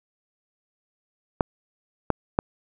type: clicks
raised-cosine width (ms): 1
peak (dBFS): -5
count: 3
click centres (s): 1.408 / 2.103 / 2.389
effects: none